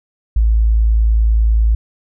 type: tone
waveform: sine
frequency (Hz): 55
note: A1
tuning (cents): 0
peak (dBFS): -9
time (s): 0.36-1.75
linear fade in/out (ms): 5
effects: none